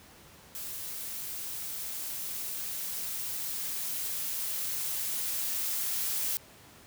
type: noise with level ramp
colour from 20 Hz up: blue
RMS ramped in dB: -39 to -31 dBFS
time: 0.55-6.37 s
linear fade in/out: 0 ms
effects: pink hiss -54 dBFS RMS until 6.86 s + high-pass 60 Hz 12 dB/octave